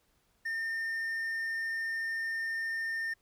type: tone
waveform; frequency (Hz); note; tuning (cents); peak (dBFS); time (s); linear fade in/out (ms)
triangle; 1813; A#6; -49; -30; 0.45-3.14; 10
effects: pink hiss -72 dBFS RMS until 3.21 s